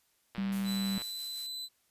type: click train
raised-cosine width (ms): 0.3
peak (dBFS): -28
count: 80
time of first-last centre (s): 0.35-1.019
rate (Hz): 118
type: tone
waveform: sine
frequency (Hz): 196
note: G3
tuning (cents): 0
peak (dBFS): -30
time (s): 0.38-0.98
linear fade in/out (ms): 0
type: noise with tremolo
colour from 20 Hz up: blue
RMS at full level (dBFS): -46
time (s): 0.52-1.47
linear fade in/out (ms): 5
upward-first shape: sine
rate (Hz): 6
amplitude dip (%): 40
type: tone with pitch glide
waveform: 40% pulse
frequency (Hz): 3987 to 4015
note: B7 to B7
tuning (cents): +16 to +28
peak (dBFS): -36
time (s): 0.64-1.69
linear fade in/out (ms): 50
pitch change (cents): +12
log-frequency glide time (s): 1-1.21
effects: white hiss -72 dBFS RMS until 1.9 s + resampled to 32000 Hz